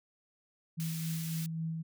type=tone with tremolo; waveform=sine; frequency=162.3 Hz; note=E3; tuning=27 cents flat; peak=-32 dBFS; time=0.77-1.83 s; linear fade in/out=20 ms; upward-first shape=sine; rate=3.7 Hz; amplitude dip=30%
type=high-pass noise; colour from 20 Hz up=white; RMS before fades=-44 dBFS; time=0.8-1.46 s; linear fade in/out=0 ms; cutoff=1900 Hz; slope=12 dB/octave
effects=none